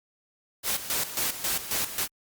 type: noise with tremolo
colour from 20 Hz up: white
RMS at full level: -27 dBFS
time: 0.63-2.08 s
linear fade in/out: 50 ms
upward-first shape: square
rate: 3.7 Hz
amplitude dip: 70%
effects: Opus 48 kbps